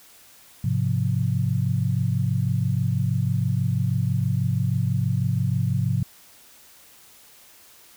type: chord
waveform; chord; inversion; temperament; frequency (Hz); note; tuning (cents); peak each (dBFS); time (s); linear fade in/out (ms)
sine; F minor; first; just; 104.77 / 130.96 / 174.61; Ab2 / C3 / F3; +16 / +2 / 0; -24 / -23 / -27; 0.64-6.03; 5
effects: white hiss -51 dBFS RMS until 7.96 s